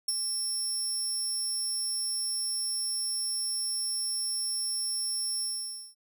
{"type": "tone with ADSR envelope", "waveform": "20% pulse", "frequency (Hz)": 5400, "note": "E8", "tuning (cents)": 41, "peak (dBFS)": -19, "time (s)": [0.08, 5.95], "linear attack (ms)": 6, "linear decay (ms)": 32, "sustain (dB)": -5, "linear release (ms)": 530, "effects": []}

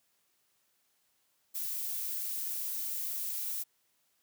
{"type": "noise", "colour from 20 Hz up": "violet", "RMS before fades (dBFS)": -36, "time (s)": [1.54, 3.64], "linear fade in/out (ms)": 20, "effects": ["white hiss -74 dBFS RMS until 4.22 s", "high-pass 80 Hz 12 dB/octave"]}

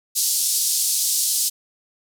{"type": "band-pass noise", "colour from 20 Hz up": "white", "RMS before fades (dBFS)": -21, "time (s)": [0.15, 1.5], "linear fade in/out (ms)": 20, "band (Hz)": [4400, 12000], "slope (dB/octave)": 24, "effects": []}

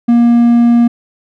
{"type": "tone", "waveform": "triangle", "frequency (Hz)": 236.6, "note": "A#3", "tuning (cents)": 26, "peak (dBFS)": -3, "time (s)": [0.08, 0.88], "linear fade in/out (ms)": 10, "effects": []}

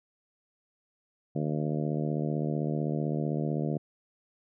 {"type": "harmonic tone", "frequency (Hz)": 75.7, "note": "D#2", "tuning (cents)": -47, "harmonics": [2, 3, 4, 5, 6, 7, 8, 9], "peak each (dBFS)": [-30, -34, -36, -38, -40, -41, -42, -43], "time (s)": [1.35, 3.78], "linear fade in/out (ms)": 10, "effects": []}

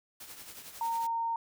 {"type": "noise with tremolo", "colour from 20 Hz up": "white", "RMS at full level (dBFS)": -45, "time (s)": [0.2, 1.07], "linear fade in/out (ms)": 5, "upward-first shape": "triangle", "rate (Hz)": 11, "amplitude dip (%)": 60}
{"type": "tone", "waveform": "sine", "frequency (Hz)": 920, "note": "A#5", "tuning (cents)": -23, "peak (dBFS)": -29, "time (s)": [0.81, 1.36], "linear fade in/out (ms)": 2}
{"effects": []}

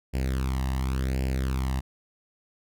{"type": "tone with flanger", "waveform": "sawtooth", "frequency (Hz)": 65.41, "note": "C2", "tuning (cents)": 0, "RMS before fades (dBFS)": -27, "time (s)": [0.13, 1.81], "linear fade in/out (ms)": 20, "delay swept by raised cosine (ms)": [0.4, 1.06], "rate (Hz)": 0.91, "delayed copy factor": 0.75, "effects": []}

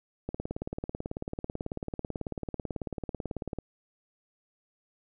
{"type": "click train", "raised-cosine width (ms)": 2, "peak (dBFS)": -20, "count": 61, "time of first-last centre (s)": [0.29, 3.587], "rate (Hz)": 18.2, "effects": []}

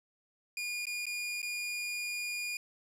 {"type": "tone with dropouts", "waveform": "sawtooth", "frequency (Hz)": 2432, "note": "D#7", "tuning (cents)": -40, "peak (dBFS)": -31, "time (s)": [0.57, 2.57], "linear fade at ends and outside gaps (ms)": 2, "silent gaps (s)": [[0.855, 0.868], [1.056, 1.066], [1.418, 1.428]], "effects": ["low-pass 12000 Hz 12 dB/octave", "10-bit"]}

